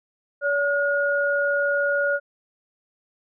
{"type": "tone pair together", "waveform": "sine", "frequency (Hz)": [570, 1436.3], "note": ["C#5", "F6"], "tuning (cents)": [48, 48], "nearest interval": "octave + major third", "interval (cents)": 1600, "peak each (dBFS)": -22, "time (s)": [0.41, 2.2], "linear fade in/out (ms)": 50, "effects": []}